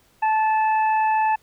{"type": "harmonic tone", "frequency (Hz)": 872, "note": "A5", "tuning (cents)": -16, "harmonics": [1, 2, 3], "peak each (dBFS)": [-17, -30, -32], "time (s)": [0.22, 1.36], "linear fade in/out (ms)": 10, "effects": ["pink hiss -59 dBFS RMS until 1.42 s"]}